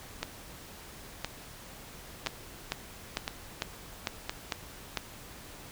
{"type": "two click trains", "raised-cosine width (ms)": 0.2, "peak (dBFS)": [-12, -14], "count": [7, 5], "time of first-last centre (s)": [[2.27, 4.973], [0.23, 4.295]], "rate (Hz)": [2.22, 0.984], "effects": ["pink hiss -48 dBFS RMS until 5.71 s"]}